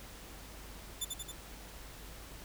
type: tone with echo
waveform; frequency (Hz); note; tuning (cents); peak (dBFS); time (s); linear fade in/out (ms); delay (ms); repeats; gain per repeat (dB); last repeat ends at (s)
15% pulse; 3520; A7; 0; -26; 1.01-1.05; 10; 90; 3; -3; 1.32
effects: added 50 Hz sine -51 dBFS peak until 2.44 s + pink hiss -51 dBFS RMS until 2.44 s